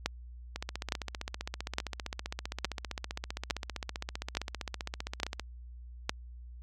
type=two click trains; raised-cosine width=0.2 ms; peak=-11 / -18 dBFS; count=8 / 75; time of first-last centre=0.06-6.094 / 0.56-5.397 s; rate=1.16 / 15.3 Hz; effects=added 60 Hz sine -44 dBFS peak until 6.62 s + MP3 96 kbps